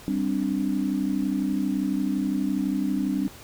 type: chord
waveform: sine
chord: G suspended fourth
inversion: none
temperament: equal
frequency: 196 / 261.6 / 293.7 Hz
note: G3 / C4 / D4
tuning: 0 / 0 / 0 cents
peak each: -27 dBFS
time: 0.08-3.28 s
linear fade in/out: 0 ms
effects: pink hiss -46 dBFS RMS until 3.43 s